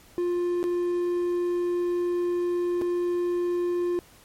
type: tone with dropouts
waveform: triangle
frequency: 351.6 Hz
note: F4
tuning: 12 cents sharp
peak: -21 dBFS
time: 0.18-3.99 s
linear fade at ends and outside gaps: 0 ms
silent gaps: 0.629-0.64 / 2.814-2.819 s
effects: pink hiss -54 dBFS RMS until 4.24 s + MP3 64 kbps